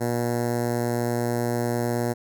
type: tone with notch filter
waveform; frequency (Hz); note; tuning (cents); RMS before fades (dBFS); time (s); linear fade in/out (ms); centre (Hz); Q
10% pulse; 119.4; A#2; +42; -25; 0-2.14; 20; 3000; 0.51
effects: none